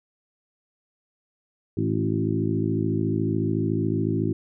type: harmonic tone with a mistuned harmonic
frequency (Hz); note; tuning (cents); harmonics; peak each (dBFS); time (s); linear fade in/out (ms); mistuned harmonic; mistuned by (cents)
53.9; A1; -35; 2 / 3 / 4 / 5 / 6 / 7; -27 / -28 / -30 / -29 / -28 / -31; 1.77-4.33; 5; 6; +30
effects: none